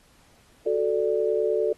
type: chord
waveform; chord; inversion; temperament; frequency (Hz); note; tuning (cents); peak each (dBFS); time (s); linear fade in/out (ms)
sine; D major; first; equal; 370 / 440 / 587.3; F#4 / A4 / D5; 0 / 0 / 0; -27 / -23 / -27; 0.66-1.73; 5
effects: pink hiss -59 dBFS RMS until 1.77 s + AAC 32 kbps